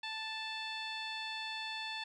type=tone with low-pass filter; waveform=15% pulse; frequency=880 Hz; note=A5; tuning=in tune; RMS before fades=-41 dBFS; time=0.03-2.04 s; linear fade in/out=5 ms; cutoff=4300 Hz; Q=2.8; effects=none